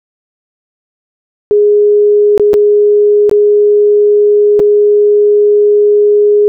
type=tone with dropouts; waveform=sine; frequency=414.9 Hz; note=G#4; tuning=2 cents flat; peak=-4 dBFS; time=1.51-6.48 s; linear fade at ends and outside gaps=0 ms; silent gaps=2.378-2.397 / 2.533-2.54 / 3.295-3.313 / 4.594-4.6 s; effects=none

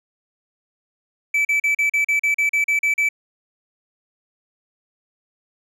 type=tone bursts; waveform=triangle; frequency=2310 Hz; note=D7; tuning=29 cents flat; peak=-14 dBFS; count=12; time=1.34-3.089 s; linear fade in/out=5 ms; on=110 ms; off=39 ms; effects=none

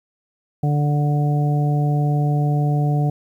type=harmonic tone; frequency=146.83 Hz; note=D3; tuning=in tune; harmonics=1 / 2 / 3 / 4 / 5; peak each=-16 / -28 / -31 / -34 / -28 dBFS; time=0.63-3.1 s; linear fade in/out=5 ms; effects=9-bit

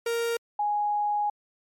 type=tone pair in turn; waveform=45% pulse / sine; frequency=465.9 / 830.1 Hz; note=A#4 / G#5; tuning=-1 / -1 cents; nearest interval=minor seventh; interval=1000 cents; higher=second; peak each=-25 / -23 dBFS; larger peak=second; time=0.06-0.37 / 0.59-1.3 s; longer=second; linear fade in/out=5 ms; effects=MP3 64 kbps

